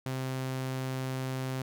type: tone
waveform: sawtooth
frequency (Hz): 130.8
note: C3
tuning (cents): 0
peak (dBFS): -28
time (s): 0.06-1.62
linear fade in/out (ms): 2
effects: none